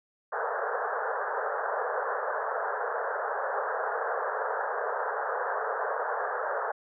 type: band-pass noise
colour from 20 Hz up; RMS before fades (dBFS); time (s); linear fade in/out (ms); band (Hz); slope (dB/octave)
pink; -31; 0.32-6.72; 10; 430 to 1700; 96
effects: none